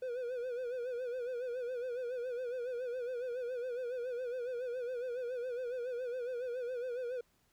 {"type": "tone with vibrato", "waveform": "triangle", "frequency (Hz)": 493.9, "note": "B4", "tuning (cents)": 0, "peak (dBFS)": -34, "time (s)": [0.02, 7.21], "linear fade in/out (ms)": 5, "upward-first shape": "sine", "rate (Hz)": 7.2, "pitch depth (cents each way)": 82, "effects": ["pink hiss -73 dBFS RMS until 7.52 s"]}